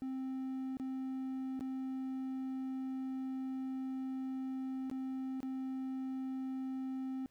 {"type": "tone with dropouts", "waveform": "triangle", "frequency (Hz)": 262.7, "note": "C4", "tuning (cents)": 7, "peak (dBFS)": -35, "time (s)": [0.02, 7.26], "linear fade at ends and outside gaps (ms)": 0, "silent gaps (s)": [[0.77, 0.798], [1.594, 1.608], [4.899, 4.913], [5.404, 5.43]], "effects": ["pink hiss -75 dBFS RMS until 7.3 s"]}